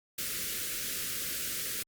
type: band-stop noise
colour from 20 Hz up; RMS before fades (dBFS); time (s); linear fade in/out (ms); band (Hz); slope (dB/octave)
white; -35; 0.18-1.83; 5; 550 to 1300; 48
effects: Opus 48 kbps